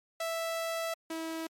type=tone pair in turn; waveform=sawtooth; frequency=659.3 / 324.4 Hz; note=E5 / E4; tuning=0 / -28 cents; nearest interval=octave; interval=1228 cents; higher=first; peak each=-28 / -31 dBFS; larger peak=first; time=0.2-0.94 / 1.1-1.47 s; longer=first; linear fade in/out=5 ms; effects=MP3 64 kbps